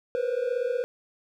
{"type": "tone cluster", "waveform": "triangle", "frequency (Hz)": [468.6, 490.1, 526], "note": ["A#4", "B4", "C5"], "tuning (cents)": [9, -13, 9], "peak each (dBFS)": [-31, -25, -29], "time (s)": [0.15, 0.84], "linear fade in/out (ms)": 0, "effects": []}